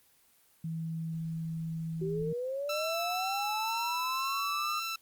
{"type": "tone", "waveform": "sine", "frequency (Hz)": 162.6, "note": "E3", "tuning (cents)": -23, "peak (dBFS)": -33, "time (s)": [0.64, 2.33], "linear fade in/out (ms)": 5}
{"type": "linear sweep", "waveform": "sine", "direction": "up", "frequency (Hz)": [372.2, 1244.5], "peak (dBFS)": -32, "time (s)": [2.01, 4.8], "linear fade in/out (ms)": 10}
{"type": "tone with vibrato", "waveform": "15% pulse", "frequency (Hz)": 1328, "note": "E6", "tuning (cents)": 12, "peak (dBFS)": -27, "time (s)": [2.69, 4.96], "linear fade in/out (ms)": 5, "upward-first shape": "sine", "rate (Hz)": 2, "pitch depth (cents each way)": 15}
{"effects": ["white hiss -65 dBFS RMS until 5.01 s", "Opus 24 kbps"]}